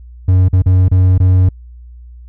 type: tone with dropouts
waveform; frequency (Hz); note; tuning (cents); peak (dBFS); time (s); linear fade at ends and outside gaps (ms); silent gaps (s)
triangle; 92.3; F#2; -4; -4; 0.28-1.49; 5; 0.485-0.53 / 0.621-0.66 / 0.884-0.914 / 1.18-1.2
effects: added 60 Hz sine -32 dBFS peak until 2.28 s